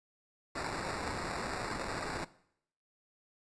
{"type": "noise with sample-and-hold", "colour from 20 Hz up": "blue", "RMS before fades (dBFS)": -38, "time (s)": [0.55, 2.25], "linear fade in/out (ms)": 10, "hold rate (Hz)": 3150, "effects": ["noise-tail reverb RT60 0.7 s tail -19 dB re dry", "resampled to 22050 Hz"]}